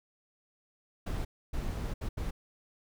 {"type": "noise bursts at uneven times", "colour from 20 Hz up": "brown", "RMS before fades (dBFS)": -34, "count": 4, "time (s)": [[1.06, 1.25], [1.53, 1.94], [2.01, 2.09], [2.17, 2.31]], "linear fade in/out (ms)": 10, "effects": []}